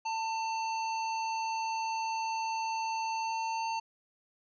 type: tone with pitch glide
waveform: square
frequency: 895 to 900.2 Hz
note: A5 to A5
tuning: +29 to +39 cents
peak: -32 dBFS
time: 0.05-3.8 s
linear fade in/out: 10 ms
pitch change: +10 cents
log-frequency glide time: 3.14-3.39 s
effects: resampled to 16000 Hz